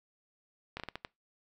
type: slowing click train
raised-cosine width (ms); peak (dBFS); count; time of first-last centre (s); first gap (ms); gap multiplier
0.3; -22; 6; 0.77-1.049; 28; 1.35
effects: noise-tail reverb RT60 0.2 s tail -23 dB re dry